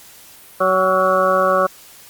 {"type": "harmonic tone with a mistuned harmonic", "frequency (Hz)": 187.6, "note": "F#3", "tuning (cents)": 24, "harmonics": [1, 2, 3, 4, 6, 7, 8], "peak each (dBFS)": [-28, -24, -16, -26, -18, -20, -25], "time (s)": [0.6, 1.67], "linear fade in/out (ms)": 10, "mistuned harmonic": 8, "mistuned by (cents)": -64, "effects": ["white hiss -43 dBFS RMS until 2.09 s", "Opus 48 kbps"]}